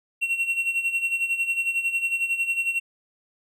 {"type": "tone with tremolo", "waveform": "triangle", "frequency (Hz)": 2729, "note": "F7", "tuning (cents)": -41, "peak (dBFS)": -18, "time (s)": [0.21, 2.8], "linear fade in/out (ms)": 20, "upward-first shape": "sine", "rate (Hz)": 11, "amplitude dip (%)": 70, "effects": []}